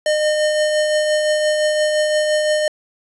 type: tone with tremolo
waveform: square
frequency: 609 Hz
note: D#5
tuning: 37 cents flat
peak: -14 dBFS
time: 0.06-2.68 s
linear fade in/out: 2 ms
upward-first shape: triangle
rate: 5.8 Hz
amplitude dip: 35%
effects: resampled to 24000 Hz + 8-bit